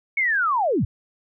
sine linear sweep, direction down, 2235 to 69.3 Hz, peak -18 dBFS, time 0.17-0.85 s, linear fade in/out 5 ms, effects none

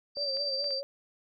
sine tone with tremolo, 4679 Hz, D8, 7 cents flat, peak -28 dBFS, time 0.15-0.82 s, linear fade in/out 50 ms, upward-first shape triangle, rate 16 Hz, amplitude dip 40%
sine tone with vibrato, 554.4 Hz, C#5, in tune, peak -35 dBFS, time 0.17-0.83 s, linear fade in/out 0 ms, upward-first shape sine, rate 4.7 Hz, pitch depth 66 cents each way
clicks, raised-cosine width 0.3 ms, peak -34 dBFS, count 3, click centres 0.37 / 0.643 / 0.707 s
effects none

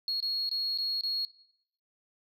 sine tone with dropouts, 4310 Hz, C#8, 49 cents flat, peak -27 dBFS, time 0.08-1.25 s, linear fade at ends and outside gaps 1 ms, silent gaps 0.203-0.226 / 0.492-0.513 / 0.776-0.785 / 1.01-1.035 s, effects noise-tail reverb RT60 0.7 s tail -19 dB re dry + tanh soft clip ceiling -25 dBFS

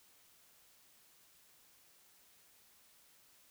silence, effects white hiss -66 dBFS RMS until 3.5 s

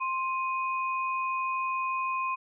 sine tone pair together, 1051.1 / 2497 Hz, C6 / D#7, +8 / +6 cents, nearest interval octave + minor third, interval 1498 cents, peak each -28 / -35 dBFS, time 0-2.36 s, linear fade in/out 20 ms, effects none

